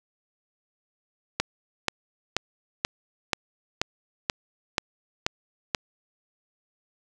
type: click train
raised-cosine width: 0.2 ms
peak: -5 dBFS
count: 10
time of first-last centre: 1.4-5.748 s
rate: 2.07 Hz
effects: none